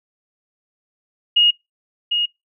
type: tone with echo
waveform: sine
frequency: 2868 Hz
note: F7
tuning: 45 cents sharp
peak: -10 dBFS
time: 1.36-1.51 s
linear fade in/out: 10 ms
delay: 750 ms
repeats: 1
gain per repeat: -6 dB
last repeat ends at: 2.26 s
effects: noise-tail reverb RT60 0.2 s tail -23 dB re dry